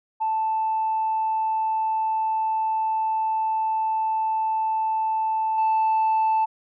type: tone with level steps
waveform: sine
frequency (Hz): 880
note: A5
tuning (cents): 0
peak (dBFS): -20 / -16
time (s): 0.2-6.46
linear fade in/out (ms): 20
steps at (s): 5.58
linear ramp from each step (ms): 2
effects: tanh soft clip ceiling -16 dBFS